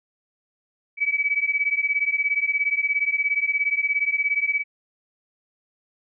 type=beating tone pair; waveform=sine; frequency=2277 / 2294 Hz; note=C#7 / D7; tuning=+46 / -41 cents; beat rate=17 Hz; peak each=-23 / -23 dBFS; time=0.97-4.64 s; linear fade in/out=50 ms; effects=none